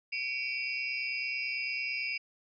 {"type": "tone cluster", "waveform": "sine", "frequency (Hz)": [2284, 2413, 2713, 4949], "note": ["D7", "D7", "E7", "D#8"], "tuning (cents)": [-49, 46, 49, -10], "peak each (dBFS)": [-35, -40, -37, -40], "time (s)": [0.12, 2.18], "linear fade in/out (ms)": 10, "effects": []}